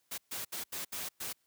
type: noise bursts at uneven times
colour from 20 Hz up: white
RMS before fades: -39 dBFS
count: 6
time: 0.11-0.18 / 0.31-0.45 / 0.52-0.64 / 0.72-0.85 / 0.92-1.09 / 1.2-1.33 s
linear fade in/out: 10 ms
effects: white hiss -75 dBFS RMS until 1.46 s + high-pass 60 Hz 12 dB/octave